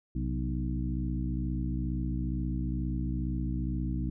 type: harmonic tone with a mistuned harmonic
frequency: 62.2 Hz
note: B1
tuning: 13 cents sharp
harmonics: 1 / 2 / 3 / 4 / 5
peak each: -32 / -35 / -37 / -38 / -39 dBFS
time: 0.15-4.1 s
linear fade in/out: 5 ms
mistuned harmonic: 2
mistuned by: +100 cents
effects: none